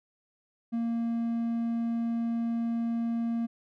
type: tone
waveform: triangle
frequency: 231.8 Hz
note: A#3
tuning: 10 cents flat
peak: -25 dBFS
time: 0.72-3.47 s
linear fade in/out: 20 ms
effects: none